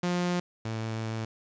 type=tone pair in turn; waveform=sawtooth; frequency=177.2 / 111.63 Hz; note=F3 / A2; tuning=+25 / +25 cents; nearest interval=minor sixth; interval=800 cents; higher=first; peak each=-22 / -27 dBFS; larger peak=first; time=0.03-0.4 / 0.65-1.25 s; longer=second; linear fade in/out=5 ms; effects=resampled to 16000 Hz + 9-bit